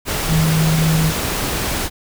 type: tone in noise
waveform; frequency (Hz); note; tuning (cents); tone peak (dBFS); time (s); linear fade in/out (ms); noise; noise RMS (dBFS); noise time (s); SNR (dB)
sine; 159.2; D#3; +40; -13; 0.27-1.13; 50; pink; -21; 0.05-1.9; +5
effects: none